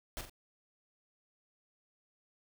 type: noise with echo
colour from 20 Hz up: pink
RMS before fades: -40 dBFS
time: 0.17-0.21 s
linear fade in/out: 0 ms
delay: 43 ms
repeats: 2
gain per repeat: -7 dB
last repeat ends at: 0.296 s
effects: none